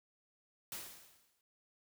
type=noise with exponential decay; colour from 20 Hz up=white; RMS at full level=-42 dBFS; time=0.72-1.41 s; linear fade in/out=1 ms; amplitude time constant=150 ms; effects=none